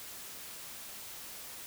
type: silence
effects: white hiss -46 dBFS RMS until 1.66 s